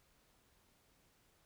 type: silence
effects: pink hiss -72 dBFS RMS until 1.45 s